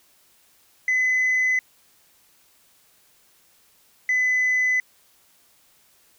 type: tone pair in turn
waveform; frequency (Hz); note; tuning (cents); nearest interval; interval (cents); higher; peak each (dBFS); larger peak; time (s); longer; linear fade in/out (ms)
sine; 2019 / 2010; B6 / B6; +38 / +30; unison; 8; first; -16; neither; 0.88-1.59 / 4.09-4.8; neither; 2
effects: tanh soft clip ceiling -16 dBFS + white hiss -59 dBFS RMS until 6.18 s